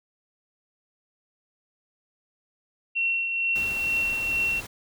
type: tone with tremolo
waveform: sine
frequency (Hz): 2723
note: F7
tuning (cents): -44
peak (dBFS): -21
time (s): 2.95-4.61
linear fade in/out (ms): 20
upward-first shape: triangle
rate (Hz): 2.2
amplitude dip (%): 45
type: noise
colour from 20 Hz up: pink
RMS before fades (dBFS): -39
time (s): 3.55-4.67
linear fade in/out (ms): 10
effects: none